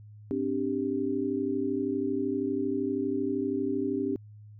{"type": "chord", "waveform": "sine", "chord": "C suspended second", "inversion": "none", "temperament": "just", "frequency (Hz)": [261.6, 294.3, 392.4], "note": ["C4", "D4", "G4"], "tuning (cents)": [0, 4, 2], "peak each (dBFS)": -31, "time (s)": [0.31, 4.16], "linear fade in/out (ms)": 0, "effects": ["added 105 Hz sine -46 dBFS peak until 4.59 s"]}